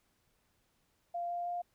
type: tone with pitch steps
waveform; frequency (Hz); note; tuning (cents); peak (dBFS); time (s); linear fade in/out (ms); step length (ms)
sine; 694 / 698.4 / 702.9; F5 / F5 / F5; -11 / 0 / +11; -34; 1.14-1.62; 10; 160
effects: pink hiss -75 dBFS RMS until 1.74 s